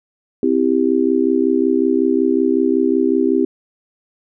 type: chord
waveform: sine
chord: C major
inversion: none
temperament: just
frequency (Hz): 261.6 / 327 / 392.4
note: C4 / E4 / G4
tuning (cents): 0 / -14 / +2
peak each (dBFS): -17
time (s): 0.43-3.45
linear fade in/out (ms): 2
effects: none